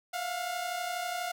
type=tone pair together; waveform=sawtooth; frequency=684 / 716.2 Hz; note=F5 / F5; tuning=-36 / +43 cents; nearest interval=minor second; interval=79 cents; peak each=-34 / -30 dBFS; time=0.13-1.32 s; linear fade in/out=10 ms; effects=none